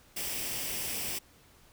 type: noise with comb filter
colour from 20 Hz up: white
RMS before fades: -35 dBFS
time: 0.16-1.19 s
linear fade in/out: 10 ms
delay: 0.37 ms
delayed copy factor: +0.5
effects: pink hiss -60 dBFS RMS until 1.72 s